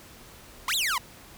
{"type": "exponential two-way sweep", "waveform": "sawtooth", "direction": "up then down", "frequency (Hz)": [933, 4186, 933], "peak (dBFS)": -21, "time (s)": [0.68, 0.98], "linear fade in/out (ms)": 2, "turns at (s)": 0.75, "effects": ["pink hiss -49 dBFS RMS until 1.37 s"]}